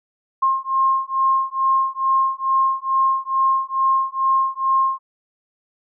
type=beating tone pair; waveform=sine; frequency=1065 / 1067.3 Hz; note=C6 / C6; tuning=+30 / +34 cents; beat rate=2.3 Hz; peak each=-19 / -19 dBFS; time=0.42-4.99 s; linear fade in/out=10 ms; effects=none